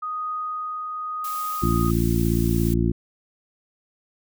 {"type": "tone with tremolo", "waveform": "sine", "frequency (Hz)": 1244.5, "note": "D#6", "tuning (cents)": 0, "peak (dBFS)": -25, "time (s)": [0.02, 1.91], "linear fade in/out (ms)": 10, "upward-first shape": "triangle", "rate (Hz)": 0.87, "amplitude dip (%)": 30}
{"type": "noise", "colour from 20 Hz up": "blue", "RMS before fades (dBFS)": -36, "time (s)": [1.24, 2.74], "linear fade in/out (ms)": 5}
{"type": "harmonic tone", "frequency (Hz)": 57.2, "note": "A#1", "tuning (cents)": -32, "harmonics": [1, 2, 3, 4, 5, 6], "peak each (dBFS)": [-24, -24, -25, -26, -29, -26], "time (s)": [1.62, 2.92], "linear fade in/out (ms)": 10}
{"effects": []}